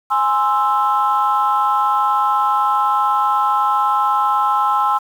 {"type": "chord", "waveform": "sine", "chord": "Ab augmented", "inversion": "none", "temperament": "equal", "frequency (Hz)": [830.6, 1046.5, 1318.5], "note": ["Ab5", "C6", "E6"], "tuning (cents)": [0, 0, 0], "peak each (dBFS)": -17, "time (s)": [0.1, 4.99], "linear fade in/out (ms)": 20, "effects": ["tanh soft clip ceiling -6 dBFS", "7-bit"]}